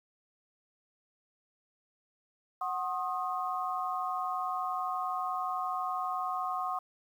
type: chord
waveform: sine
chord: C diminished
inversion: second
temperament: equal with one note detuned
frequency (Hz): 740 / 1072.8 / 1244.5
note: Gb5 / C6 / Eb6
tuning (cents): 0 / +43 / 0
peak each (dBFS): -35 / -35 / -36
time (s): 2.61-6.79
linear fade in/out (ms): 5
effects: 10-bit